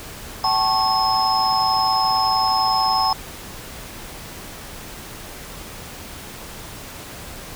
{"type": "tone cluster", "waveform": "sine", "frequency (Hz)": [766, 877, 1094, 5160], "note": ["G5", "A5", "C#6", "E8"], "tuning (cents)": [-40, -6, -23, -38], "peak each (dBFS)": -21, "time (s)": [0.44, 3.13], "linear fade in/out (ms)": 2, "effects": ["tanh soft clip ceiling -7 dBFS", "pink hiss -36 dBFS RMS until 7.55 s"]}